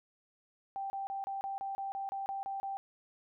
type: tone bursts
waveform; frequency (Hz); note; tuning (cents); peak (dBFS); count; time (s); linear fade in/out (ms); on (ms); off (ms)
sine; 784; G5; 0; -35; 12; 0.76-2.77; 0; 140; 30
effects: none